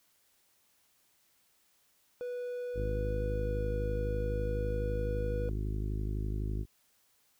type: tone with pitch glide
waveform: triangle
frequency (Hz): 491.4 to 486.6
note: B4 to B4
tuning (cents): -9 to -26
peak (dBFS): -33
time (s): 2.21-5.49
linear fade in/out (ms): 0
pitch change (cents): -17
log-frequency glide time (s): 3.25-3.67
type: harmonic tone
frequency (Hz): 51.91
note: G#1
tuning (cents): 0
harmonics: 1 / 2 / 3 / 4 / 5 / 6 / 7 / 8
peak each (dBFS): -33 / -37 / -45 / -46 / -47 / -48 / -47 / -55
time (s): 2.74-6.66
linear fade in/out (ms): 50
effects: white hiss -70 dBFS RMS until 7.39 s